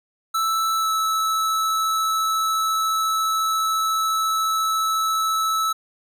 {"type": "tone with pitch glide", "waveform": "square", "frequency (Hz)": [1318.5, 1307.1], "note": ["E6", "E6"], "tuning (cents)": [0, -15], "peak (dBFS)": -20, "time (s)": [0.34, 5.73], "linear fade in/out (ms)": 10, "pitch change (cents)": -15, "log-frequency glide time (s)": [0.76, 0.89], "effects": []}